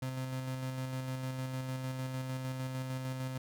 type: tone with tremolo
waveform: 35% pulse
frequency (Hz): 130.1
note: C3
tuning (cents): -9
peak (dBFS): -33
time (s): 0.02-3.38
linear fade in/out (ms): 5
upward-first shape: square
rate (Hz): 6.6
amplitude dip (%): 30
effects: none